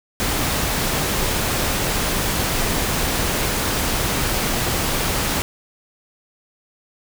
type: noise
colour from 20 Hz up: pink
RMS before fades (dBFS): -21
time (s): 0.2-5.42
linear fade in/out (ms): 0
effects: none